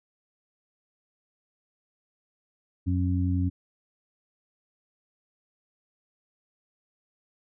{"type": "harmonic tone", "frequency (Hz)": 90.6, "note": "F#2", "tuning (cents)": -36, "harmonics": [1, 2, 3], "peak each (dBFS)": [-24, -32, -29], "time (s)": [2.86, 3.5], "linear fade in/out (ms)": 20, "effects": []}